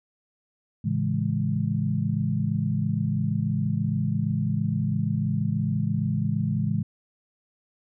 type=chord; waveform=sine; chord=A major seventh; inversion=none; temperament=equal; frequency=110 / 138.59 / 164.81 / 207.7 Hz; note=A2 / C#3 / E3 / G#3; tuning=0 / 0 / 0 / 0 cents; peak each=-28 dBFS; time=0.84-6.83 s; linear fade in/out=10 ms; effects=none